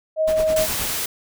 sine tone, 630 Hz, D#5, 21 cents sharp, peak -16 dBFS, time 0.16-0.67 s, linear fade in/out 50 ms
pink noise with tremolo, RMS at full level -29 dBFS, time 0.27-0.92 s, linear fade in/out 10 ms, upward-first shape sine, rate 9.5 Hz, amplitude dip 75%
white noise, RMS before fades -25 dBFS, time 0.56-1.06 s, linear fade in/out 5 ms
effects none

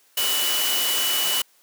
sine tone in noise, 2960 Hz, F#7, in tune, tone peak -24 dBFS, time 0.17-1.42 s, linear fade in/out 5 ms, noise white, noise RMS -24 dBFS, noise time 0.17-1.42 s, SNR -3 dB, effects white hiss -59 dBFS RMS until 1.62 s + high-pass 300 Hz 12 dB/octave

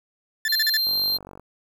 40% pulse tone bursts, 1760 Hz, A6, in tune, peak -20 dBFS, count 5, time 0.45-0.77 s, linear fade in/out 2 ms, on 32 ms, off 40 ms
square tone, 4165 Hz, C8, 9 cents flat, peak -21 dBFS, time 0.48-1.18 s, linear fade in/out 20 ms
click train, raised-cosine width 1 ms, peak -27 dBFS, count 26, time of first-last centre 0.87-1.396 s, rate 47.5 Hz
effects 9-bit

